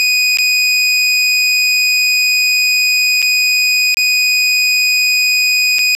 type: tone with dropouts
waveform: 25% pulse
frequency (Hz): 2489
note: D#7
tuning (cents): 0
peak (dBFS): -6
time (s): 0-5.95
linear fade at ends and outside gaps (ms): 0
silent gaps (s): 0.372-0.386 / 3.219-3.226 / 3.944-3.97 / 5.785-5.791
effects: low-pass 12000 Hz 12 dB/octave